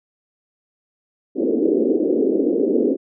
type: band-pass noise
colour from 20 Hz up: pink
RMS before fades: -18 dBFS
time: 1.35-2.97 s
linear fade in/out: 50 ms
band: 250 to 480 Hz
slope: 48 dB/octave
effects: none